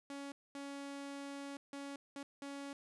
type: tone bursts at uneven times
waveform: sawtooth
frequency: 280 Hz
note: C#4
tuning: 18 cents sharp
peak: -40 dBFS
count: 5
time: 0.1-0.32 / 0.55-1.57 / 1.73-1.96 / 2.16-2.23 / 2.42-2.73 s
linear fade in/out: 2 ms
effects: resampled to 24000 Hz